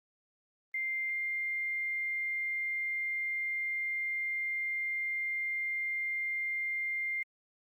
sine tone with quantisation, 2100 Hz, C7, 6 cents sharp, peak -31 dBFS, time 0.74-7.23 s, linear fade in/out 5 ms, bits 10, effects Opus 24 kbps

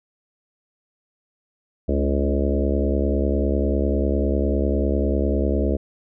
harmonic tone with a mistuned harmonic, 70 Hz, C#2, 18 cents sharp, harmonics 1 / 3 / 4 / 5 / 6 / 7 / 8 / 9, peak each -21 / -26 / -27 / -28 / -29 / -29 / -30 / -31 dBFS, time 1.88-5.77 s, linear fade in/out 10 ms, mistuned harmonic 5, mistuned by -18 cents, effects none

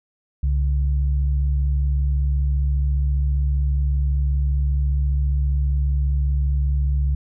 sine tone pair together, 67.2 / 142.06 Hz, C2 / C#3, +47 / +43 cents, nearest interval octave + minor second, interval 1296 cents, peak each -17 / -27 dBFS, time 0.43-7.15 s, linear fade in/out 5 ms, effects none

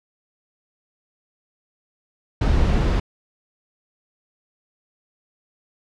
brown noise, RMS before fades -18 dBFS, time 2.41-3 s, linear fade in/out 5 ms, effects low-pass 5000 Hz 12 dB/octave

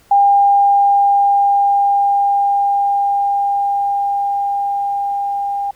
sine tone with level ramp, 803 Hz, G5, 41 cents sharp, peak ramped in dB -7 to -17 dBFS, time 0.11-5.71 s, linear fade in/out 5 ms, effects pink hiss -51 dBFS RMS until 5.75 s

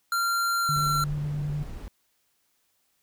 square tone with pitch glide, 1380 to 1359.4 Hz, F6 to F6, -21 to -47 cents, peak -24 dBFS, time 0.12-1.04 s, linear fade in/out 2 ms, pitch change -26 cents, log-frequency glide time 0.63-0.74 s
sine tone with vibrato, 146.83 Hz, D3, in tune, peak -27 dBFS, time 0.69-1.63 s, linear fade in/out 0 ms, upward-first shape square, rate 9.3 Hz, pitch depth 14 cents each way
brown noise, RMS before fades -38 dBFS, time 0.76-1.88 s, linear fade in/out 0 ms
effects white hiss -71 dBFS RMS until 3.02 s

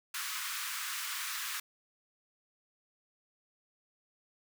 pink high-pass noise, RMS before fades -38 dBFS, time 0.14-1.6 s, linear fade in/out 5 ms, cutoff 1100 Hz, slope 48 dB/octave, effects none

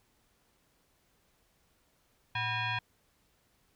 sine tone with frequency modulation, 746 Hz, F#5, 14 cents sharp, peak -30 dBFS, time 2.35-2.79 s, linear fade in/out 5 ms, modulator 860 Hz, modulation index 2.9, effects pink hiss -71 dBFS RMS until 3.75 s

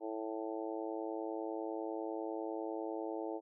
harmonic tone, 110 Hz, A2, in tune, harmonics 3 / 4 / 5 / 6 / 7 / 8, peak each -41 / -43 / -45 / -47 / -48 / -49 dBFS, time 0-3.41 s, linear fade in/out 50 ms, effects none

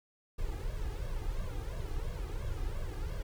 brown noise with flanger, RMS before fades -36 dBFS, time 0.38-3.23 s, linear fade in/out 10 ms, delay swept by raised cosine 1.8 to 2.49 ms, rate 2.9 Hz, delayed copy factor +0.85, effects none

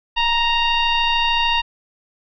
sine tone with frequency modulation, 1864.7 Hz, A#6, in tune, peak -15 dBFS, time 0.16-1.62 s, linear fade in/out 20 ms, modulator 924 Hz, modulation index 1.9, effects none

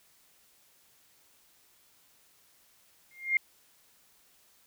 sine tone with exponential growth, 2120 Hz, C7, 22 cents sharp, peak -19 dBFS, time 3.11-3.37 s, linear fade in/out 2 ms, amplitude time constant 55 ms, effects white hiss -64 dBFS RMS until 4.66 s

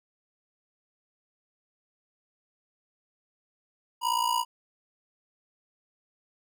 square ring-modulated tone, 967 Hz, B5, 37 cents flat, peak -22 dBFS, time 4.01-4.45 s, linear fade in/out 50 ms, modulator 29.1 Hz, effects none

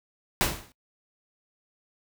pink noise with exponential decay, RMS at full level -20 dBFS, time 0.41-0.72 s, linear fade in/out 0 ms, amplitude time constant 66 ms, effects noise-tail reverb RT60 0.1 s tail -21 dB re dry

